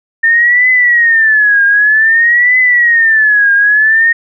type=tone with vibrato; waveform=sine; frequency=1807 Hz; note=A6; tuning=46 cents sharp; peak=-5 dBFS; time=0.23-4.13 s; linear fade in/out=10 ms; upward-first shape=triangle; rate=0.53 Hz; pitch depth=200 cents each way; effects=none